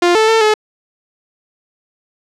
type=tone with pitch steps; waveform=sawtooth; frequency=350 / 438.9 / 447.7 / 428.3 Hz; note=F4 / A4 / A4 / A4; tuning=+4 / -4 / +30 / -47 cents; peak=-5 dBFS; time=0.02-0.54 s; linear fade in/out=5 ms; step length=130 ms; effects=low-pass 6000 Hz 12 dB/octave